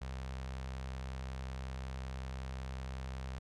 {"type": "tone with notch filter", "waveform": "sawtooth", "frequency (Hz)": 65.41, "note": "C2", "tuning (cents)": 0, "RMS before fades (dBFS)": -42, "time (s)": [0.01, 3.39], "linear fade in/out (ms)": 10, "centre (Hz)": 310, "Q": 1, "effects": ["low-pass 7000 Hz 12 dB/octave"]}